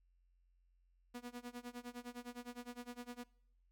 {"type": "tone with tremolo", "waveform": "sawtooth", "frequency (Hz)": 243.2, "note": "B3", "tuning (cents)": -26, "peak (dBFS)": -40, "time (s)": [1.14, 3.24], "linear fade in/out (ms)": 10, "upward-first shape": "sine", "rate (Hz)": 9.8, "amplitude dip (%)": 95, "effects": ["noise-tail reverb RT60 0.7 s tail -24 dB re dry", "added 44 Hz sine -70 dBFS peak until 3.71 s"]}